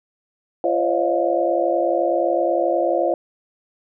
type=tone cluster; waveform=sine; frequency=342.9 / 519 / 567 / 638 / 706 Hz; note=F4 / C5 / C#5 / D#5 / F5; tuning=-32 / -14 / +39 / +43 / +19 cents; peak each=-23 dBFS; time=0.64-3.14 s; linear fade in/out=2 ms; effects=none